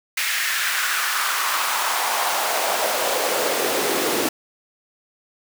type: noise with high-pass filter sweep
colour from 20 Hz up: pink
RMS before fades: -22 dBFS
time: 0.17-4.29 s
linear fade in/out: 5 ms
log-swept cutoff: 2000 to 330 Hz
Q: 2.4
effects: none